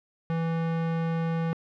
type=tone; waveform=square; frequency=164.81 Hz; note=E3; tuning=in tune; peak=-26 dBFS; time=0.3-1.53 s; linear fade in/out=0 ms; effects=low-pass 2000 Hz 12 dB/octave